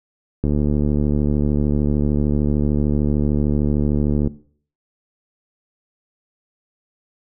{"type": "click train", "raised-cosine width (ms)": 3, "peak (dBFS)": -7, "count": 282, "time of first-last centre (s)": [0.44, 4.274], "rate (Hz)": 73.3, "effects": ["noise-tail reverb RT60 0.5 s tail -18 dB re dry"]}